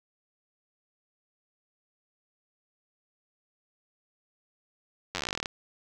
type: slowing click train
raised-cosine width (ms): 0.2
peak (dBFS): -13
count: 18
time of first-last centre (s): 5.15-5.458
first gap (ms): 10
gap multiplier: 1.07
effects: none